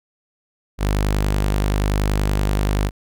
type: tone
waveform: sawtooth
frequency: 50.5 Hz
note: G#1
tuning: 48 cents flat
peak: -13 dBFS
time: 0.78-2.91 s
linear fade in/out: 50 ms
effects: none